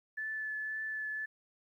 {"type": "tone with vibrato", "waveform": "sine", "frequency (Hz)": 1739, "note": "A6", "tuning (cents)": -21, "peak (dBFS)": -35, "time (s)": [0.17, 1.26], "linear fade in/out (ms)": 10, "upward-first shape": "triangle", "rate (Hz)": 1.9, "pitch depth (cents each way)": 15, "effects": ["12-bit"]}